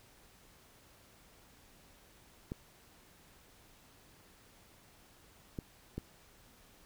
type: clicks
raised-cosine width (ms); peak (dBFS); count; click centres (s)
3; -25; 3; 2.519 / 5.588 / 5.98
effects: pink hiss -62 dBFS RMS until 6.85 s